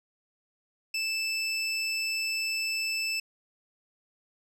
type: tone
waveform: 25% pulse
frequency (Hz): 2637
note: E7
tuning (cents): 0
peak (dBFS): -24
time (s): 0.94-3.2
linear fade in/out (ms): 5
effects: low-pass 12000 Hz 12 dB/octave